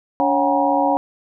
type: tone cluster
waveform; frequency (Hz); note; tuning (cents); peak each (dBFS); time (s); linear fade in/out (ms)
sine; 285.7 / 552 / 731 / 808 / 952; D4 / C#5 / F#5 / G#5 / A#5; -48 / -7 / -21 / -48 / +36; -21; 0.2-0.97; 0
effects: none